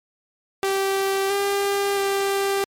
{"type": "tone with pitch steps", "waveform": "sawtooth", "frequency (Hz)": [389.5, 399.6, 394.6], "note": ["G4", "G4", "G4"], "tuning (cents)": [-11, 33, 11], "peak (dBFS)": -16, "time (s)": [0.63, 2.64], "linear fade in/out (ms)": 0, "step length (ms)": 670, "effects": ["MP3 64 kbps"]}